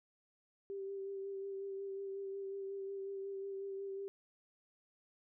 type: tone with vibrato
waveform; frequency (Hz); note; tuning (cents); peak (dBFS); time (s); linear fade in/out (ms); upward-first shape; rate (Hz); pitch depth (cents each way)
sine; 392; G4; 0; -40; 0.7-4.08; 0; sine; 5.5; 20
effects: none